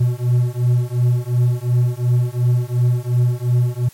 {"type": "beating tone pair", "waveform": "triangle", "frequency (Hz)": [121.3, 124.1], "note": ["B2", "B2"], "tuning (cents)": [-31, 9], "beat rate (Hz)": 2.8, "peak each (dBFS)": -15, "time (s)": [0, 3.89], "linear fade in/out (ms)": 10, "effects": ["white hiss -47 dBFS RMS until 3.93 s", "MP3 64 kbps"]}